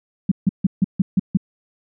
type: tone bursts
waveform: sine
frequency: 190 Hz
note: F#3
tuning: 46 cents sharp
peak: -11 dBFS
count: 7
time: 0.29-1.372 s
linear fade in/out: 5 ms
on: 26 ms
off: 150 ms
effects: none